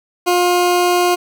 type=tone; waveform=20% pulse; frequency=355.2 Hz; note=F4; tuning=29 cents sharp; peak=-7 dBFS; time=0.26-1.16 s; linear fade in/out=20 ms; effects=none